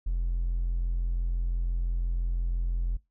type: tone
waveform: triangle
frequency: 42.94 Hz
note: F1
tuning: 29 cents flat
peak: -22 dBFS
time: 0.06-2.97 s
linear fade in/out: 10 ms
effects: noise-tail reverb RT60 0.2 s tail -22 dB re dry + tanh soft clip ceiling -21 dBFS